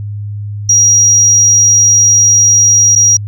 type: tone with dropouts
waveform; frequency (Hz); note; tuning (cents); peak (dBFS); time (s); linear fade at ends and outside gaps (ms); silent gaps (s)
sine; 5730; F8; +44; -3; 0.69-3.17; 5; 2.953-2.959
effects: tanh soft clip ceiling 0 dBFS + added 103 Hz sine -18 dBFS peak until 3.27 s